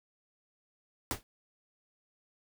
pink noise with exponential decay, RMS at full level -28 dBFS, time 1.11-1.23 s, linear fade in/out 0 ms, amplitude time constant 24 ms, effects none

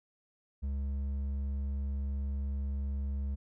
sine tone with hard clipping, 69.3 Hz, C#2, in tune, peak -33 dBFS, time 0.62-3.36 s, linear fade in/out 20 ms, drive 5 dB, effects none

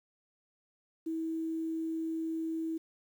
sine tone with quantisation, 323.5 Hz, E4, 32 cents flat, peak -32 dBFS, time 1.06-2.78 s, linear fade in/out 10 ms, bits 10, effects none

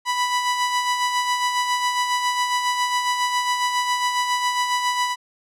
sawtooth tone with tremolo, 987.8 Hz, B5, in tune, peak -14 dBFS, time 0.05-5.16 s, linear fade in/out 50 ms, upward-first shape sine, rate 7.3 Hz, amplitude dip 45%, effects low-pass 9000 Hz 12 dB/octave

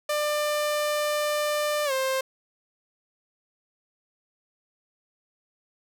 sawtooth tone with pitch glide, 596 to 527.9 Hz, D5 to C5, +25 to +15 cents, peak -20 dBFS, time 0.09-2.21 s, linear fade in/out 5 ms, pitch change -210 cents, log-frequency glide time 1.85-1.92 s, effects none

